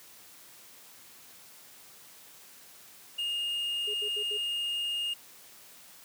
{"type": "tone", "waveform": "triangle", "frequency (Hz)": 2838, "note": "F7", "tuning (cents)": 27, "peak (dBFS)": -28, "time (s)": [3.18, 5.14], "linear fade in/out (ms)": 10}
{"type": "tone bursts", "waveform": "sine", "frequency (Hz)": 417, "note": "G#4", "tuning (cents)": 7, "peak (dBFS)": -38, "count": 4, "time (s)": [3.87, 4.377], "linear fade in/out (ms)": 10, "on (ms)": 72, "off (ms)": 73}
{"effects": ["white hiss -53 dBFS RMS until 6.04 s", "high-pass 100 Hz 12 dB/octave"]}